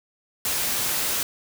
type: noise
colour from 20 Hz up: white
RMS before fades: -25 dBFS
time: 0.45-1.23 s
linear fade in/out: 2 ms
effects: none